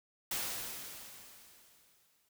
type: noise with exponential decay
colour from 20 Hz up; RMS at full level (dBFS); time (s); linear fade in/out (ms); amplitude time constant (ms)
white; -35; 0.31-2.29; 5; 430
effects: none